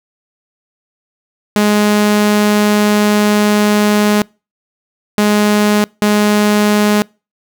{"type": "tone bursts at uneven times", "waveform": "sawtooth", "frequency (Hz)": 208.7, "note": "G#3", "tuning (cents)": 9, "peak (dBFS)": -5, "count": 3, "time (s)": [[1.56, 4.22], [5.18, 5.84], [6.02, 7.02]], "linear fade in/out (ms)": 0, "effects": ["noise-tail reverb RT60 0.3 s tail -26 dB re dry"]}